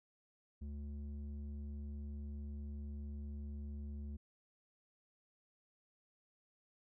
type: tone with low-pass filter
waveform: square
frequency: 72.3 Hz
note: D2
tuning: 27 cents flat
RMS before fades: -45 dBFS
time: 0.61-4.17 s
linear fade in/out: 10 ms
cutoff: 200 Hz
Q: 1.4
effects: none